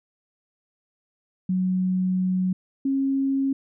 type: tone pair in turn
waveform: sine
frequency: 185 / 271.4 Hz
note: F#3 / C#4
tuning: 0 / -36 cents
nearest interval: perfect fifth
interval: 664 cents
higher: second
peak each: -20 dBFS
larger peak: neither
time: 1.49-2.53 / 2.85-3.53 s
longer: first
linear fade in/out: 5 ms
effects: none

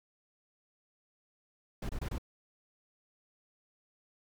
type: noise bursts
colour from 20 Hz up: brown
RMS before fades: -36 dBFS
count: 4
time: 1.82-2.183 s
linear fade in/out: 5 ms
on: 72 ms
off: 25 ms
effects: none

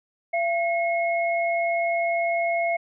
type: tone pair together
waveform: sine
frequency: 680 / 2169 Hz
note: F5 / C#7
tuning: -46 / -38 cents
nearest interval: octave + minor sixth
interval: 2008 cents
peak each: -22 / -27 dBFS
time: 0.33-2.77 s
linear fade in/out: 10 ms
effects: none

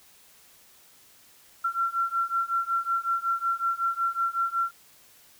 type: beating tone pair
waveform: sine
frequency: 1359 / 1364.4 Hz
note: F6 / F6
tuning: -48 / -41 cents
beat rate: 5.4 Hz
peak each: -28 / -27 dBFS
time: 1.64-4.71 s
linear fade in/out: 10 ms
effects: white hiss -56 dBFS RMS until 5.39 s

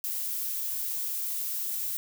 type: noise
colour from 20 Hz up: violet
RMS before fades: -32 dBFS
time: 0.04-1.97 s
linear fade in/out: 0 ms
effects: none

